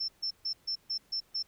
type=tone bursts; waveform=sine; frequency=5350 Hz; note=E8; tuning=25 cents sharp; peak=-30 dBFS; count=7; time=0-1.428 s; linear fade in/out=10 ms; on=84 ms; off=140 ms; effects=pink hiss -66 dBFS RMS until 1.47 s